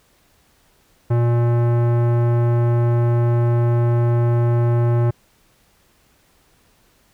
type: tone with tanh clipping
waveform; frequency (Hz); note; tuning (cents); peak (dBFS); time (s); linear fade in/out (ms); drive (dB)
sine; 118.8; A#2; +33; -16; 1.1-5.11; 10; 18
effects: pink hiss -58 dBFS RMS until 7.13 s